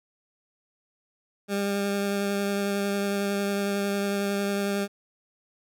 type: tone with vibrato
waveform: 20% pulse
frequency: 200.3 Hz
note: G3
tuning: 38 cents sharp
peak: -20 dBFS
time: 1.48-4.88 s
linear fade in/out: 50 ms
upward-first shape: sine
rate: 11 Hz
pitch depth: 12 cents each way
effects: none